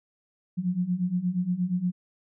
sine beating tone pair, 174.61 / 183.11 Hz, F3 / F#3, 0 / -18 cents, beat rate 8.5 Hz, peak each -29 / -26 dBFS, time 0.57-1.92 s, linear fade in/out 20 ms, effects none

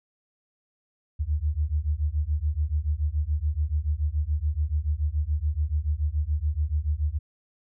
sine beating tone pair, 72 / 79 Hz, D2 / D#2, -34 / +27 cents, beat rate 7 Hz, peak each -26 dBFS, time 1.19-7.19 s, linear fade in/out 20 ms, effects none

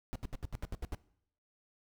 brown noise bursts, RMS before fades -37 dBFS, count 9, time 0.13-0.948 s, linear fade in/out 0 ms, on 26 ms, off 73 ms, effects noise-tail reverb RT60 0.7 s tail -20 dB re dry

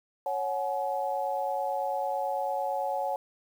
sine chord, C# suspended fourth, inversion none, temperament equal with one note detuned, 554.4 / 740 / 849 Hz, C#5 / F#5 / G#5, 0 / 0 / +38 cents, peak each -32 dBFS, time 0.26-3.16 s, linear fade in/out 2 ms, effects 9-bit

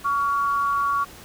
sine tone pair together, 1127.6 / 1396.9 Hz, C#6 / F6, +29 / 0 cents, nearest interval major third, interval 371 cents, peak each -20 / -28 dBFS, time 0.04-1.05 s, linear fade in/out 20 ms, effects pink hiss -44 dBFS RMS until 1.24 s

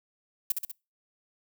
violet noise with echo, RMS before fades -26 dBFS, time 0.5-0.52 s, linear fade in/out 2 ms, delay 65 ms, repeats 3, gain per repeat -4 dB, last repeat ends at 0.715 s, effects noise-tail reverb RT60 0.3 s tail -26 dB re dry

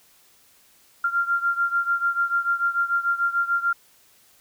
sine beating tone pair, 1386 / 1392.8 Hz, F6 / F6, -14 / -5 cents, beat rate 6.8 Hz, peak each -22 / -25 dBFS, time 1.04-3.73 s, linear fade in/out 5 ms, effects white hiss -57 dBFS RMS until 4.4 s

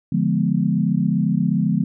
sine chord, D diminished seventh, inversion none, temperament equal with one note detuned, 146.83 / 174.61 / 209.6 / 246.9 Hz, D3 / F3 / Ab3 / Cb4, 0 / 0 / +16 / 0 cents, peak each -23 / -20 / -21 / -24 dBFS, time 0.12-1.84 s, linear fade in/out 5 ms, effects none

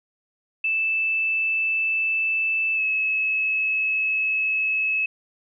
sine tone with pitch glide, 2637 to 2586 Hz, E7 to E7, 0 to -34 cents, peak -20 dBFS, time 0.64-5.06 s, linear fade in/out 5 ms, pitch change -34 cents, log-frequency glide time 2.75-2.81 s, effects none

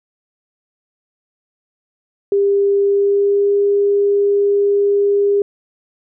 sine tone with pitch glide, 400 to 403.9 Hz, G4 to G#4, +35 to -48 cents, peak -11 dBFS, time 2.32-5.42 s, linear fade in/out 2 ms, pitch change +17 cents, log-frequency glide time 2.83-3.54 s, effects none

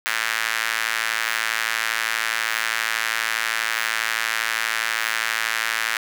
square tone with high-pass filter, 56.2 Hz, A1, 37 cents sharp, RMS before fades -24 dBFS, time 0.06-5.97 s, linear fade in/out 0 ms, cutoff 1700 Hz, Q 2.2, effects none

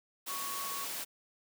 sine tone in noise, 1113 Hz, C#6, 7 cents sharp, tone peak -40 dBFS, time 0.28-0.86 s, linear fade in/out 20 ms, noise white, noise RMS -39 dBFS, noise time 0.26-1.05 s, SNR -4 dB, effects high-pass 200 Hz 12 dB/octave

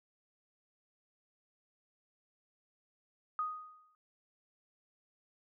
sine tone with exponential decay, 1244.5 Hz, D#6, in tune, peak -30 dBFS, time 3.39-3.95 s, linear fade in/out 1 ms, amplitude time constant 120 ms, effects none

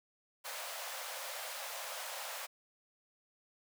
pink high-pass noise, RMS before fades -43 dBFS, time 0.44-2.47 s, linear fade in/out 20 ms, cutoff 510 Hz, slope 96 dB/octave, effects none

